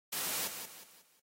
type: noise with echo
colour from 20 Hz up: white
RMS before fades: -36 dBFS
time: 0.12-0.48 s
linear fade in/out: 10 ms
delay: 180 ms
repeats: 4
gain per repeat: -8 dB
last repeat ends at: 1.2 s
effects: high-pass 150 Hz 12 dB/octave + AAC 48 kbps